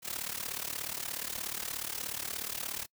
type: noise with amplitude modulation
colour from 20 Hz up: white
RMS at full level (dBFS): -34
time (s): 0.02-2.87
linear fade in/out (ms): 50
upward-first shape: sine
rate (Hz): 36.8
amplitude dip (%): 85
effects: noise-tail reverb RT60 0.1 s tail -26 dB re dry